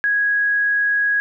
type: tone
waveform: sine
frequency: 1658 Hz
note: G#6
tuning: 3 cents flat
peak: -15 dBFS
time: 0.04-1.2 s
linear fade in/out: 0 ms
effects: none